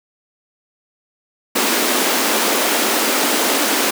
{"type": "high-pass noise", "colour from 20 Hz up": "pink", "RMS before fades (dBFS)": -17, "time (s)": [1.55, 3.91], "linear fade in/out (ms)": 10, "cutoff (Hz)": 230, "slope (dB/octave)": 48, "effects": []}